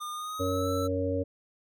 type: tone with pitch glide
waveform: square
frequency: 1213 to 1322.8 Hz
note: D#6 to E6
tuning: -44 to +6 cents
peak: -35 dBFS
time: 0-0.88 s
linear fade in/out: 20 ms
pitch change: +150 cents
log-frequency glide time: 0.12-0.7 s
type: harmonic tone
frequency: 93 Hz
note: F#2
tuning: 9 cents sharp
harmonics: 1 / 3 / 5 / 6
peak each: -32 / -32 / -32 / -32 dBFS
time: 0.39-1.24 s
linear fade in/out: 20 ms
effects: none